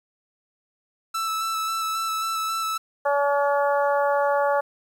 45% pulse tone with vibrato, 1318.5 Hz, E6, in tune, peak -24 dBFS, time 1.14-2.78 s, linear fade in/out 10 ms, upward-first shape square, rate 3.7 Hz, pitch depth 12 cents each way
harmonic tone, 284.5 Hz, C#4, 45 cents sharp, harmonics 2 / 3 / 4 / 5 / 6, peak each -21 / -24 / -28 / -30 / -35 dBFS, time 3.05-4.61 s, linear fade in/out 10 ms
effects 9-bit

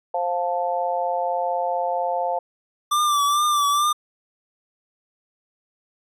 harmonic tone, 175.7 Hz, F3, 11 cents sharp, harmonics 3 / 4 / 5, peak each -26 / -24 / -26 dBFS, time 0.14-2.39 s, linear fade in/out 5 ms
square tone with vibrato, 1174.7 Hz, D6, in tune, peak -18 dBFS, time 2.91-3.93 s, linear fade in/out 10 ms, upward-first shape triangle, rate 2.3 Hz, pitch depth 57 cents each way
effects resampled to 32000 Hz

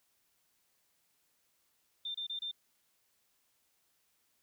sine tone bursts, 3590 Hz, A7, 34 cents sharp, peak -36 dBFS, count 4, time 2.05-2.514 s, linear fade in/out 5 ms, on 95 ms, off 28 ms, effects white hiss -75 dBFS RMS until 4.42 s

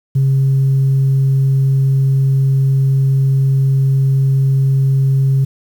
sine tone, 135.2 Hz, C#3, 43 cents flat, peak -8 dBFS, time 0.15-5.45 s, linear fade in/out 10 ms, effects tanh soft clip ceiling -7 dBFS + 7-bit

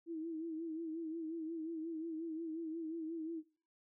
sine tone with vibrato, 324.4 Hz, E4, 28 cents flat, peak -39 dBFS, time 0.06-3.43 s, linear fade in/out 50 ms, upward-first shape sine, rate 5.6 Hz, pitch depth 64 cents each way, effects noise-tail reverb RT60 0.4 s tail -21 dB re dry

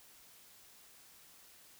silence, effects white hiss -60 dBFS RMS until 1.79 s

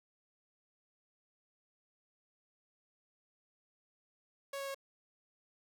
sawtooth tone with pitch steps, 554.4 / 550.9 / 547.4 Hz, C#5 / C#5 / C#5, 0 / -11 / -22 cents, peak -35 dBFS, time 4.53-4.746 s, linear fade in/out 5 ms, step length 72 ms, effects none

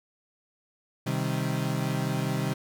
35% pulse chord, C minor, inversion none, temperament equal, 130.81 / 155.56 / 196 Hz, C3 / Eb3 / G3, 0 / 0 / 0 cents, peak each -28 / -29 / -31 dBFS, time 1.06-2.54 s, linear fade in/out 10 ms, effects none

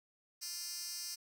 10% pulse tone with high-pass filter, 349.2 Hz, F4, in tune, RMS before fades -43 dBFS, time 0.41-1.16 s, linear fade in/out 20 ms, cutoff 5700 Hz, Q 2.1, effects none

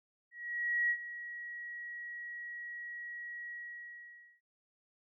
sine tone with ADSR envelope, 1910 Hz, A#6, 42 cents sharp, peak -27 dBFS, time 0.31-4.41 s, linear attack 590 ms, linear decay 67 ms, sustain -14 dB, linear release 900 ms, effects none

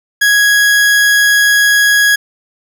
40% pulse tone, 1661.2 Hz, G#6, in tune, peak -6 dBFS, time 0.21-2.16 s, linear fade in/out 10 ms, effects none

